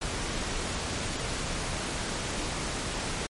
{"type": "noise", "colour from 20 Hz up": "pink", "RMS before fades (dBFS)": -32, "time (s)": [0.01, 3.27], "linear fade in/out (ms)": 10, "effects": ["low-pass 10000 Hz 12 dB/octave", "MP3 48 kbps"]}